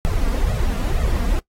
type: noise with flanger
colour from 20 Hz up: brown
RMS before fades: -19 dBFS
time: 0.05-1.39 s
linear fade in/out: 0 ms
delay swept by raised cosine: 1.5 to 4.4 ms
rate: 2.1 Hz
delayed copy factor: +0.8
effects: noise-tail reverb RT60 0.1 s tail -20 dB re dry + AAC 48 kbps